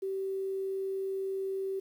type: tone with quantisation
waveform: sine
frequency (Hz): 385.8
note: G4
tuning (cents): -28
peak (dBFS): -31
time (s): 0.02-1.8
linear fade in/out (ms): 10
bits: 10
effects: none